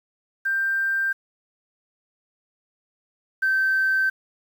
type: tone pair in turn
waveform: sine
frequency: 1575 / 1549.7 Hz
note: G6 / G6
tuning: +8 / -20 cents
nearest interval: unison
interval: 28 cents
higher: first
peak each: -20 / -17 dBFS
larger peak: second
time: 0.45-1.13 / 3.42-4.1 s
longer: neither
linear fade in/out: 10 ms
effects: tanh soft clip ceiling -14 dBFS + 8-bit